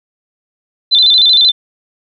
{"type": "tone with vibrato", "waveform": "sine", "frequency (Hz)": 3785, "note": "A#7", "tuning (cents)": 26, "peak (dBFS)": -5, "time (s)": [0.91, 1.52], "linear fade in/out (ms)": 20, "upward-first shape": "square", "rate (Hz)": 13, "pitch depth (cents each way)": 110, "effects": []}